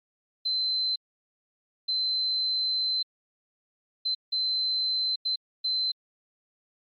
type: tone bursts at uneven times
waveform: sine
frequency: 4074 Hz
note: C8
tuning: 47 cents flat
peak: -24 dBFS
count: 6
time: 0.45-0.96 / 1.88-3.03 / 4.05-4.15 / 4.32-5.16 / 5.25-5.36 / 5.64-5.92 s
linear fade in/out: 10 ms
effects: MP3 32 kbps